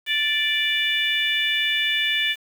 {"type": "harmonic tone", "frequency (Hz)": 586, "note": "D5", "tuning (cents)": -4, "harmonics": [3, 4, 5, 6], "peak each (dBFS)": [-25, -25, -25, -25], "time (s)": [0.06, 2.36], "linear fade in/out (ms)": 50, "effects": ["7-bit"]}